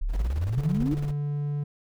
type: exponential sweep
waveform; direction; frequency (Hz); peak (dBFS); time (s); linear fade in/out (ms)
sine; up; 31.28 to 325.7; -24; 0.01-0.95; 10
type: noise with tremolo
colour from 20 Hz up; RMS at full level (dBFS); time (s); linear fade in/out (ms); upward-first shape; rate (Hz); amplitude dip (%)
brown; -33; 0.08-1.14; 50; square; 18; 70
type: tone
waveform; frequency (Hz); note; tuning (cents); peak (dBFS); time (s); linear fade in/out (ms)
triangle; 145.5; D3; -16; -24; 0.57-1.64; 10
effects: none